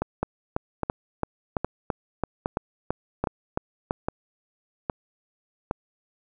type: two click trains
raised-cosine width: 1 ms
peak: -10 / -11 dBFS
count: 12 / 8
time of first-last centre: 0.23-3.909 / 0.02-5.711 s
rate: 2.99 / 1.23 Hz
effects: none